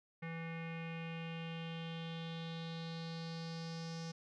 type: tone with low-pass filter sweep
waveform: square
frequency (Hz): 164.81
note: E3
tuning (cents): 0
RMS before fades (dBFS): -44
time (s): 0.22-4.12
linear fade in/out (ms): 10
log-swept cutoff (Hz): 2100 to 5500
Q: 4.4
effects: none